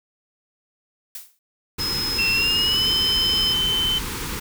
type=noise with exponential decay; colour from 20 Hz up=blue; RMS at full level=-31 dBFS; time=1.15-1.39 s; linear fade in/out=2 ms; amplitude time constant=51 ms
type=band-stop noise; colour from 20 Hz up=pink; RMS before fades=-29 dBFS; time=1.78-4.4 s; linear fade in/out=10 ms; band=510 to 830 Hz; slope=96 dB/octave
type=tone; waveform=sine; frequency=5130 Hz; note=E8; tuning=48 cents flat; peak=-23 dBFS; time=1.79-3.54 s; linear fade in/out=20 ms
type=tone with pitch glide; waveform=sine; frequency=2700 to 3066 Hz; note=E7 to G7; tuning=+41 to -39 cents; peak=-19 dBFS; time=2.18-3.99 s; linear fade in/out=10 ms; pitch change=+220 cents; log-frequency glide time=2.33-2.89 s
effects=none